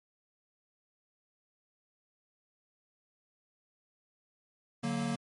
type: chord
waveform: square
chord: D augmented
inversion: none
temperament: equal with one note detuned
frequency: 145.06 / 185 / 233.1 Hz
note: D3 / F#3 / A#3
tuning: -21 / 0 / 0 cents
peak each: -38 / -38 / -34 dBFS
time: 4.83-5.16 s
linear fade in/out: 10 ms
effects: MP3 48 kbps